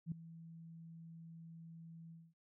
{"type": "tone with ADSR envelope", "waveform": "sine", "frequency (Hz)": 164.81, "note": "E3", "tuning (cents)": 0, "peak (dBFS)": -35, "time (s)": [0.06, 2.34], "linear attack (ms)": 58, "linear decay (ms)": 3, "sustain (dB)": -16, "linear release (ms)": 230, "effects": []}